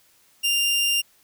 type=tone; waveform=sawtooth; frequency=2794 Hz; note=F7; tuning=in tune; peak=-16 dBFS; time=0.43-1.02 s; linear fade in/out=20 ms; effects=white hiss -59 dBFS RMS until 1.23 s